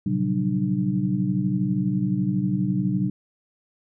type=tone cluster; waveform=sine; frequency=117 / 136.3 / 177.5 / 189.6 / 299.7 Hz; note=A#2 / C#3 / F3 / F#3 / D4; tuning=+7 / -29 / +28 / +43 / +35 cents; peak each=-31 / -27 / -30 / -23 / -29 dBFS; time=0.06-3.1 s; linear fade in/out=5 ms; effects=none